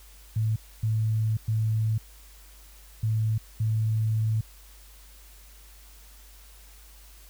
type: tone bursts at uneven times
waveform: sine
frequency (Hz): 110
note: A2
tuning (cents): 0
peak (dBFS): -22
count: 5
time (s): 0.36-0.56 / 0.83-1.37 / 1.48-1.98 / 3.03-3.38 / 3.6-4.41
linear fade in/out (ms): 5
effects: added 50 Hz sine -49 dBFS peak until 7.29 s + white hiss -54 dBFS RMS until 7.29 s